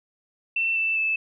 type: tone with pitch steps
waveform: sine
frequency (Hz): 2686 / 2655 / 2625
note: E7 / E7 / E7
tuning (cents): +32 / +12 / -8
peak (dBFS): -21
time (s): 0.56-1.16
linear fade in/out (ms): 5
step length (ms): 200
effects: none